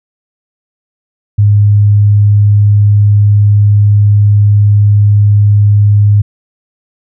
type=tone; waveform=sine; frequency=103.2 Hz; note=G#2; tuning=10 cents flat; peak=-3 dBFS; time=1.38-6.22 s; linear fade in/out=10 ms; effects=none